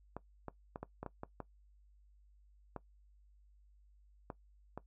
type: clicks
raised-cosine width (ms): 1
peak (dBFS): -28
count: 11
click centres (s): 0.166 / 0.483 / 0.759 / 0.83 / 1.03 / 1.063 / 1.234 / 1.403 / 2.763 / 4.302 / 4.776
effects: noise-tail reverb RT60 0.1 s tail -18 dB re dry + added 50 Hz sine -62 dBFS peak until 4.86 s